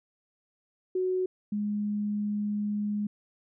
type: tone pair in turn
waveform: sine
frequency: 370 / 207.7 Hz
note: F#4 / G#3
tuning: 0 / 0 cents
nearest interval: minor seventh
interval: 1000 cents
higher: first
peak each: -25 / -27 dBFS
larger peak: first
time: 0.95-1.26 / 1.52-3.07 s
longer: second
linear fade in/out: 5 ms
effects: none